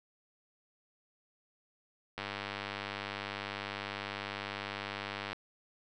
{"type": "click train", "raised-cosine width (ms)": 0.3, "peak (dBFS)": -21, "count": 316, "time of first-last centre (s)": [2.18, 5.33], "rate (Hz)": 100, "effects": []}